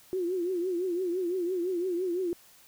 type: tone with vibrato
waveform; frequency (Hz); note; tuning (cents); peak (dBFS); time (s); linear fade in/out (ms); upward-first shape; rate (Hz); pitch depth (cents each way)
sine; 358.8; F4; +47; -27; 0.13-2.33; 0; triangle; 5.9; 120
effects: white hiss -57 dBFS RMS until 2.67 s